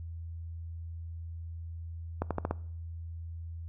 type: accelerating click train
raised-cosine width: 1 ms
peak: -16 dBFS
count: 5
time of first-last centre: 2.22-2.51 s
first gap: 87 ms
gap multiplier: 0.88
effects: noise-tail reverb RT60 0.6 s tail -21 dB re dry + added 83 Hz sine -38 dBFS peak until 3.68 s